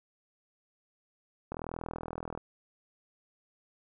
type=click train; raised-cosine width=1 ms; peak=-23 dBFS; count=36; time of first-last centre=1.52-2.376 s; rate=40.9 Hz; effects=none